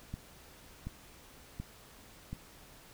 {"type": "click train", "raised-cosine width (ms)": 5, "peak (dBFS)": -26, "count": 4, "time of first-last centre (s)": [0.14, 2.33], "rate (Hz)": 1.37, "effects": ["pink hiss -56 dBFS RMS until 2.93 s"]}